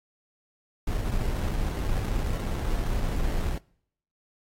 brown noise with sample-and-hold, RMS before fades -27 dBFS, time 0.87-3.58 s, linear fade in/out 5 ms, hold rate 2450 Hz, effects noise-tail reverb RT60 0.7 s tail -25 dB re dry + AAC 48 kbps

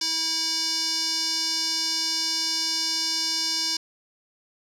square tone with band-pass filter, 324.6 Hz, E4, 27 cents flat, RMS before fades -26 dBFS, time 0.01-3.77 s, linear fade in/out 5 ms, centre 5200 Hz, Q 5.6, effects none

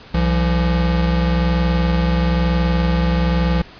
square tone pair together, 63.68 / 170 Hz, C2 / F3, -46 / -46 cents, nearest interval octave + perfect fourth, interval 1700 cents, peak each -18 dBFS, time 0.14-3.62 s, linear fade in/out 5 ms, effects pink hiss -41 dBFS RMS until 3.79 s + resampled to 11025 Hz

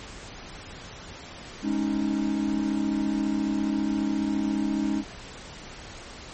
triangle chord, Ab suspended fourth, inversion none, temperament just, 207.7 / 276.9 / 311.5 Hz, Ab3 / Db4 / Eb4, 0 / -2 / +2 cents, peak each -26 dBFS, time 1.62-5.04 s, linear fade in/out 50 ms, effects pink hiss -42 dBFS RMS until 6.33 s + MP3 32 kbps

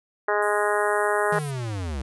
harmonic tone, 207.7 Hz, G#3, in tune, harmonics 2 / 3 / 4 / 5 / 6 / 7 / 8 / 9, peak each -25 / -27 / -28 / -29 / -30 / -30 / -31 / -32 dBFS, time 0.28-1.39 s, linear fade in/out 5 ms
pink high-pass noise, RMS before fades -39 dBFS, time 0.42-1.51 s, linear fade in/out 5 ms, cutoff 8800 Hz, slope 48 dB/octave
square linear sweep, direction down, 165 to 61.74 Hz, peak -28 dBFS, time 1.32-2.02 s, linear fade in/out 5 ms
effects resampled to 24000 Hz

